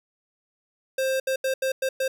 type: tone bursts at uneven times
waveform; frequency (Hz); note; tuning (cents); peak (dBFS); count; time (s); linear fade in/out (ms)
square; 528; C5; +16; -23; 6; 0.98-1.2 / 1.27-1.36 / 1.44-1.54 / 1.62-1.72 / 1.82-1.89 / 2-2.08; 5
effects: none